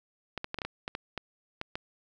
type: clicks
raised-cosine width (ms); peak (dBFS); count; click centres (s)
0.3; -18; 11; 0.377 / 0.444 / 0.544 / 0.587 / 0.618 / 0.65 / 0.879 / 0.951 / 1.177 / 1.614 / 1.755
effects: none